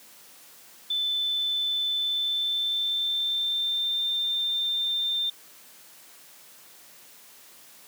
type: tone with pitch glide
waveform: sine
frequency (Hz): 3520 to 3592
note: A7 to A7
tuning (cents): 0 to +35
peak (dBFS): -24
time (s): 0.9-5.3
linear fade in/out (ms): 5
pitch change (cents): +35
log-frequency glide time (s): 1.96-4.04
effects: white hiss -51 dBFS RMS until 7.87 s + high-pass 150 Hz 12 dB/octave